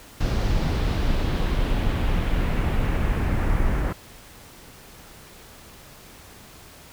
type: noise with low-pass filter sweep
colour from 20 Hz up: brown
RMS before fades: -22 dBFS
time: 0.2-3.93 s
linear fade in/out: 10 ms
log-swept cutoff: 5300 to 1800 Hz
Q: 1.5
effects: pink hiss -46 dBFS RMS until 6.92 s